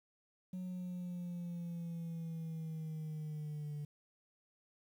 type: linear sweep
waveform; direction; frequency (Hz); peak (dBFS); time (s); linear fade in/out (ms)
sine; down; 183.9 to 146.83; -37; 0.53-3.85; 5
effects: tanh soft clip ceiling -39 dBFS + 11-bit